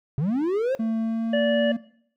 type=linear sweep; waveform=triangle; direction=up; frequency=127.8 to 550 Hz; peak=-19 dBFS; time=0.18-0.75 s; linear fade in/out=0 ms
type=tone with pitch glide; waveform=triangle; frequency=224.2 to 230.4 Hz; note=A3 to A#3; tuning=+33 to -20 cents; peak=-20 dBFS; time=0.79-1.77 s; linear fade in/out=10 ms; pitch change=+47 cents; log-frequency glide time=0.99-1.58 s
type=harmonic tone; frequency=582 Hz; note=D5; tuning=16 cents flat; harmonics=1 / 3 / 5; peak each=-20 / -30 / -34 dBFS; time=1.33-1.72 s; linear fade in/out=5 ms
effects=noise-tail reverb RT60 0.6 s tail -18 dB re dry